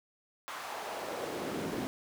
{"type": "noise with high-pass filter sweep", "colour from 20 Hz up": "brown", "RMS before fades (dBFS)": -38, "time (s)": [0.48, 1.87], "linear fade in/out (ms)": 0, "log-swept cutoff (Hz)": [1100, 220], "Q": 1.5, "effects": []}